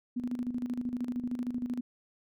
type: tone with tremolo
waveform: sine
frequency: 245.6 Hz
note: B3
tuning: 9 cents flat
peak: -29 dBFS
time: 0.16-1.81 s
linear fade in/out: 10 ms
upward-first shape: square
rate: 13 Hz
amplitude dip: 65%
effects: none